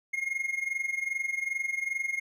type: tone with amplitude modulation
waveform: triangle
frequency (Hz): 2144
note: C7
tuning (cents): +42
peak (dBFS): -24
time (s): 0.13-2.2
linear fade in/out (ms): 10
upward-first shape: sine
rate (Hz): 22.5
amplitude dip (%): 80
effects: none